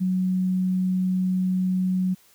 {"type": "tone", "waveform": "sine", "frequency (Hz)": 185, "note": "F#3", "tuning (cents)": 0, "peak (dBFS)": -20, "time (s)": [0, 2.15], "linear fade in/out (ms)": 20, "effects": ["white hiss -57 dBFS RMS until 2.34 s"]}